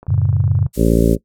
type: click train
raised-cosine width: 1 ms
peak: -24 dBFS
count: 18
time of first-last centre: 0.03-0.664 s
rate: 26.8 Hz
type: chord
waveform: sine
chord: F# minor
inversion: none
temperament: just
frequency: 92.5 / 111 / 138.75 Hz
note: F#2 / A2 / C#3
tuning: 0 / +16 / +2 cents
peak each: -16 / -17 / -17 dBFS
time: 0.08-0.67 s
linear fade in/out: 10 ms
type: noise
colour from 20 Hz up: violet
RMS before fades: -30 dBFS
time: 0.73-1.16 s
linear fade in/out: 20 ms
type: harmonic tone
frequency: 56.7 Hz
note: A#1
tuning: 47 cents flat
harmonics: 1 / 2 / 3 / 4 / 5 / 6 / 7 / 8 / 9 / 10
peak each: -16 / -20 / -17 / -18 / -18 / -23 / -19 / -24 / -25 / -26 dBFS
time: 0.76-1.18 s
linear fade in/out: 50 ms
effects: noise-tail reverb RT60 0.1 s tail -20 dB re dry + low-pass 11000 Hz 12 dB/octave